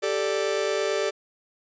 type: chord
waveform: 45% pulse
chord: G suspended second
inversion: none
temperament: just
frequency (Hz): 392 / 441 / 588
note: G4 / A4 / D5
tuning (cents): 0 / +4 / +2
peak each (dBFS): -28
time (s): 0.02-1.11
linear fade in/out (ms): 20
effects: resampled to 16000 Hz